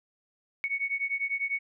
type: beating tone pair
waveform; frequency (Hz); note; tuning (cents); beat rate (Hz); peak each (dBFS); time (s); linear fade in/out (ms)
sine; 2217 / 2227; C#7 / C#7; 0 / +7; 10; -31; 0.64-1.59; 0
effects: none